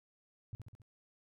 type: tone with echo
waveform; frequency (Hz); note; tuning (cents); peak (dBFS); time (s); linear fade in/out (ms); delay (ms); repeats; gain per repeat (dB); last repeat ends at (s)
sine; 109.2; A2; -13; -39; 0.53-0.55; 0; 67; 4; -4; 0.818
effects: none